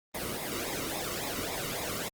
pink noise with flanger, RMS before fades -35 dBFS, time 0.14-2.09 s, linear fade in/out 10 ms, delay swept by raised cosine 0.66 to 1.23 ms, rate 3.6 Hz, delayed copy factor -0.8, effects Opus 24 kbps

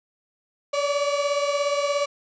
35% pulse beating tone pair, 569 / 586 Hz, C#5 / D5, +45 / -4 cents, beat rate 17 Hz, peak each -21 / -26 dBFS, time 0.73-2.06 s, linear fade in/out 10 ms, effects resampled to 16000 Hz + 9-bit

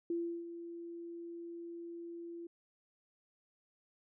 sine tone with ADSR envelope, 340 Hz, F4, 46 cents flat, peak -32 dBFS, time 0.1-2.47 s, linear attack 3 ms, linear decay 340 ms, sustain -11 dB, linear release 5 ms, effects none

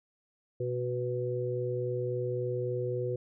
harmonic tone, 123.6 Hz, B2, 2 cents sharp, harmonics 1 / 3 / 4, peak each -34 / -34 / -34 dBFS, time 0.6-3.16 s, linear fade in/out 5 ms, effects none

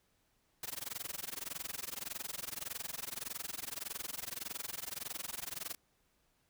white noise with amplitude modulation, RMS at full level -39 dBFS, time 0.63-5.75 s, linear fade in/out 2 ms, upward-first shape sine, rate 21.7 Hz, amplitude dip 100%, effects pink hiss -75 dBFS RMS until 6.49 s

